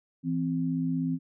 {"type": "tone pair together", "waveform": "sine", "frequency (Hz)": [164.81, 261.1], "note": ["E3", "C4"], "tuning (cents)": [0, -3], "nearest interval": "minor sixth", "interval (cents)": 797, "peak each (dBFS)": [-29, -28], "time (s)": [0.23, 1.19], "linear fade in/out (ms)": 50, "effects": []}